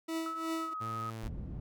40% pulse tone with tremolo, 325.3 Hz, E4, 23 cents flat, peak -31 dBFS, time 0.08-0.74 s, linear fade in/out 10 ms, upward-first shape triangle, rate 2.8 Hz, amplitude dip 90%
sine tone with pitch glide, 1300 to 1263 Hz, E6 to D#6, -24 to +26 cents, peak -36 dBFS, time 0.26-1.1 s, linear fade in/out 2 ms, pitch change -50 cents, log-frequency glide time 0.57-0.79 s
sawtooth tone, 111.9 Hz, A2, 30 cents sharp, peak -36 dBFS, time 0.8-1.29 s, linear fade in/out 20 ms
white low-pass noise, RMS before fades -40 dBFS, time 1.23-1.6 s, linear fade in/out 2 ms, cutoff 120 Hz, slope 12 dB/octave
effects none

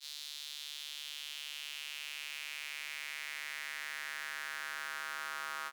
square tone with high-pass filter sweep, 73.7 Hz, D2, 7 cents sharp, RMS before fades -43 dBFS, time 0-5.72 s, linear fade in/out 50 ms, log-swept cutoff 4000 to 1300 Hz, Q 3.1, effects none

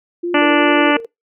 sine tone with vibrato, 342.8 Hz, F4, 32 cents flat, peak -18 dBFS, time 0.23-0.91 s, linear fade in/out 10 ms, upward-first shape sine, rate 2.7 Hz, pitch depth 38 cents each way
harmonic tone, 293.1 Hz, D4, 3 cents flat, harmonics 1 / 2 / 3 / 4 / 5 / 6 / 7 / 8 / 9 / 10, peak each -15 / -18 / -20 / -21 / -22 / -23 / -23 / -24 / -25 / -25 dBFS, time 0.34-0.97 s, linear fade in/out 5 ms
sine tone with tremolo, 459.3 Hz, A#4, 26 cents flat, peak -23 dBFS, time 0.41-1.06 s, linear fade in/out 10 ms, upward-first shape square, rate 11 Hz, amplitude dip 45%
effects noise-tail reverb RT60 0.2 s tail -26 dB re dry

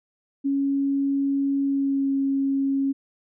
sine tone with pitch glide, 277 to 273.5 Hz, C#4 to C#4, -1 to -23 cents, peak -20 dBFS, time 0.44-2.93 s, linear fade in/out 20 ms, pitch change -22 cents, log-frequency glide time 1.64-2.12 s, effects none

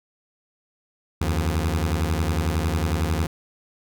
sawtooth beating tone pair, 77 / 88 Hz, D#2 / F2, -17 / +14 cents, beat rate 11 Hz, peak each -19 / -21 dBFS, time 1.21-3.27 s, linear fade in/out 5 ms, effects none

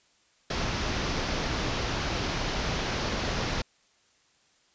pink low-pass noise, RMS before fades -30 dBFS, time 0.5-3.62 s, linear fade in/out 5 ms, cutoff 6100 Hz, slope 48 dB/octave, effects white hiss -65 dBFS RMS until 4.74 s + resampled to 16000 Hz

